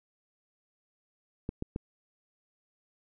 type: clicks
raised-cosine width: 3 ms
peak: -20 dBFS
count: 3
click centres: 1.491 / 1.624 / 1.761 s
effects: none